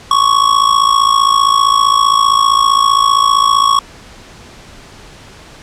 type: tone with amplitude modulation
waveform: square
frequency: 1111 Hz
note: C#6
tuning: 4 cents sharp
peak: -5 dBFS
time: 0.11-3.79 s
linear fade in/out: 2 ms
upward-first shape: sine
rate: 55.3 Hz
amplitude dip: 80%
effects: pink hiss -37 dBFS RMS until 5.62 s + low-pass 7000 Hz 12 dB/octave